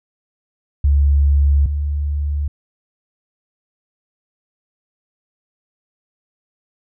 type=tone pair in turn; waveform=sine; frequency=71 / 72.79 Hz; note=C#2 / D2; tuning=+42 / -15 cents; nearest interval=unison; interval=43 cents; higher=second; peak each=-10 / -17 dBFS; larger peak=first; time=0.84-1.66 / 1.66-2.48 s; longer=neither; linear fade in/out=5 ms; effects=none